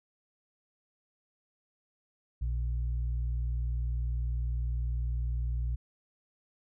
sine tone pair together, 60 / 120 Hz, B1 / B2, -49 / -49 cents, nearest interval octave, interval 1200 cents, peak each -29 / -38 dBFS, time 2.41-5.76 s, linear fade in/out 10 ms, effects none

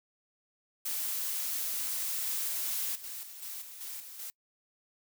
blue noise, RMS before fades -34 dBFS, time 0.85-2.96 s, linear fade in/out 10 ms
blue noise with tremolo, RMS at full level -41 dBFS, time 2.27-4.3 s, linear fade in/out 0 ms, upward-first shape square, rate 2.6 Hz, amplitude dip 50%
effects noise-tail reverb RT60 0.1 s tail -25 dB re dry

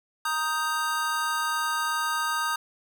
square chord, Eb major, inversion second, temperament equal, 932.3 / 1244.5 / 1568 Hz, Bb5 / Eb6 / G6, 0 / 0 / 0 cents, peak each -32 / -29 / -31 dBFS, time 0.25-2.56 s, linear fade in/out 5 ms, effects none

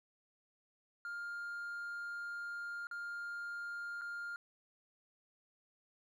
triangle tone with dropouts, 1405 Hz, F6, 10 cents sharp, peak -38 dBFS, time 1.05-4.36 s, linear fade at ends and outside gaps 1 ms, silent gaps 2.87-2.912 / 4.012-4.017 s, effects tanh soft clip ceiling -34 dBFS

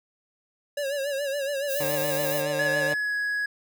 square tone with vibrato, 560 Hz, C#5, 18 cents sharp, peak -27 dBFS, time 0.77-2.93 s, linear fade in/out 5 ms, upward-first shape sine, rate 7.1 Hz, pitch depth 73 cents each way
violet noise, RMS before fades -32 dBFS, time 1.67-2.44 s, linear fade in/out 50 ms
10% pulse tone, 150.2 Hz, D3, 39 cents sharp, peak -22 dBFS, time 1.8-2.94 s, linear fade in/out 2 ms
triangle tone with pitch glide, 1693 to 1670.7 Hz, G#6 to G#6, +33 to +10 cents, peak -23 dBFS, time 2.59-3.46 s, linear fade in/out 5 ms, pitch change -23 cents, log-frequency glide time 2.98-3.14 s
effects none

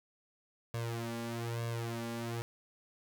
sawtooth tone with flanger, 116.54 Hz, A#2, in tune, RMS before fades -38 dBFS, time 0.74-2.42 s, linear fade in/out 0 ms, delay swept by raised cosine 1.8 to 3.6 ms, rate 1.1 Hz, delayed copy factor +1, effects none

